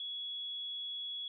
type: tone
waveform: sine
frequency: 3365 Hz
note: G#7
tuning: 22 cents sharp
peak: -38 dBFS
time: 0-1.28 s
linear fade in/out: 2 ms
effects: none